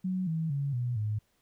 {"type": "tone with pitch steps", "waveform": "sine", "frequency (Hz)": [185.4, 161.4, 140.51, 122.32, 106.48], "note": ["F#3", "E3", "C#3", "B2", "G#2"], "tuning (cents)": [4, -36, 24, -16, 44], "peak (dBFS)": -28, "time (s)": [0.04, 1.19], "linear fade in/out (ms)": 10, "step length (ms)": 230, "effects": ["pink hiss -72 dBFS RMS until 1.41 s"]}